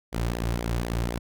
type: tone with flanger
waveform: sawtooth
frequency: 58.27 Hz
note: A#1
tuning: in tune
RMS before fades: -28 dBFS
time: 0.12-1.19 s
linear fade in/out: 20 ms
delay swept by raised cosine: 0.7 to 4.6 ms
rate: 4 Hz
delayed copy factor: -0.65
effects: none